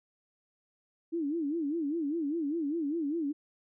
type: tone with vibrato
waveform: sine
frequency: 308.8 Hz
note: D#4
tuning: 13 cents flat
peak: -29 dBFS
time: 1.12-3.33 s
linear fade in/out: 20 ms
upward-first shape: sine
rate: 5 Hz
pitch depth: 180 cents each way
effects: none